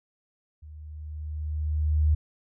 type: tone with level ramp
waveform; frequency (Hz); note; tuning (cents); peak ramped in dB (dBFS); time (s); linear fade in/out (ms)
sine; 76.3; D#2; -33; -42 to -17; 0.62-2.15; 10
effects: none